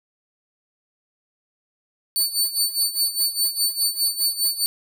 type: tone with tremolo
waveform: 20% pulse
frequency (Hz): 4504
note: C#8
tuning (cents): +27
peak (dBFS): -11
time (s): 2.16-4.66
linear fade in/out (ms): 0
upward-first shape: sine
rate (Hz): 4.9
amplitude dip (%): 80
effects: none